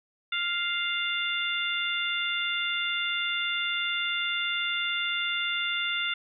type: harmonic tone with a mistuned harmonic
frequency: 698.5 Hz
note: F5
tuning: in tune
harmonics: 2 / 3 / 4 / 5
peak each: -32 / -32 / -32 / -32 dBFS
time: 0.32-6.14 s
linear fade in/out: 5 ms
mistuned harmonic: 5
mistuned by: +19 cents
effects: none